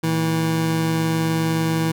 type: tone pair together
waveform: 25% pulse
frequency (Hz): 114.41 / 161.8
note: A#2 / E3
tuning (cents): -32 / -32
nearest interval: tritone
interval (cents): 600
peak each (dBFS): -26 / -15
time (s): 0.03-1.92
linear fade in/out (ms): 10
effects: none